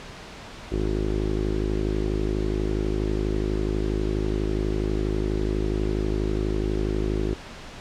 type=tone with low-pass filter; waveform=sawtooth; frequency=52.2 Hz; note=G#1; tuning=10 cents sharp; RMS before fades=-25 dBFS; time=0.71-7.35 s; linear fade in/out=20 ms; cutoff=370 Hz; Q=5.3; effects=pink hiss -40 dBFS RMS until 7.8 s + low-pass 5000 Hz 12 dB/octave